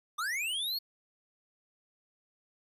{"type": "linear sweep", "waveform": "square", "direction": "up", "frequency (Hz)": [1155, 4435], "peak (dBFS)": -32, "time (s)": [0.18, 0.79], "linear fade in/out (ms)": 10, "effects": ["resampled to 32000 Hz"]}